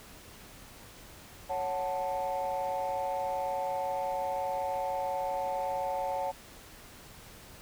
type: chord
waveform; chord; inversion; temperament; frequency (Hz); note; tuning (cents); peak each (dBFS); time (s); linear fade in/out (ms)
sine; F# minor; second; equal; 554.4 / 740 / 880; C#5 / F#5 / A5; 0 / 0 / 0; -33; 1.49-6.32; 20
effects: tanh soft clip ceiling -25 dBFS + pink hiss -51 dBFS RMS until 7.61 s